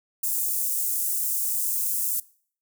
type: high-pass noise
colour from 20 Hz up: white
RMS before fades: -26 dBFS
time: 0.23-2.2 s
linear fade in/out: 5 ms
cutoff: 7600 Hz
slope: 24 dB/octave
effects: noise-tail reverb RT60 0.5 s tail -21 dB re dry